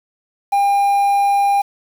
triangle tone with quantisation, 802 Hz, G5, 39 cents sharp, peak -10 dBFS, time 0.52-1.62 s, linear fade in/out 10 ms, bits 6, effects none

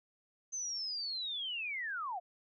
sine linear sweep, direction down, 6272 to 659.3 Hz, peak -36 dBFS, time 0.52-2.2 s, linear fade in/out 20 ms, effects none

